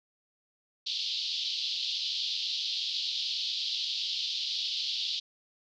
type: band-pass noise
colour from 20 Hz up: white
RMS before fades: -33 dBFS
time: 0.86-5.2 s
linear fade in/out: 10 ms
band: 3100 to 4700 Hz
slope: 48 dB/octave
effects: none